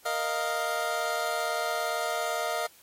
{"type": "chord", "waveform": "25% pulse", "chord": "Bb suspended fourth", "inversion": "none", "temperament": "just", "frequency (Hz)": [466.2, 621.6, 699.2], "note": ["Bb4", "Eb5", "F5"], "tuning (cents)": [0, -2, 2], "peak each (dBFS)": [-32, -28, -27], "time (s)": [0.05, 2.67], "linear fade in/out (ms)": 10, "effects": ["white hiss -57 dBFS RMS until 2.82 s", "AAC 48 kbps"]}